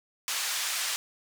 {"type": "band-pass noise", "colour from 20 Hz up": "white", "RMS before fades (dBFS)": -31, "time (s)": [0.28, 0.96], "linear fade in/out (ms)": 0, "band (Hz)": [1100, 7700], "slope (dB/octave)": 12, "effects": []}